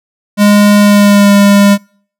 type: tone with pitch glide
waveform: square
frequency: 205.8 to 201.6 Hz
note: G#3 to G3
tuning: -16 to +49 cents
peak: -4 dBFS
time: 0.37-1.78 s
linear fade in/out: 50 ms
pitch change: -35 cents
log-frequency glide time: 0.79-1.33 s
effects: noise-tail reverb RT60 0.5 s tail -26 dB re dry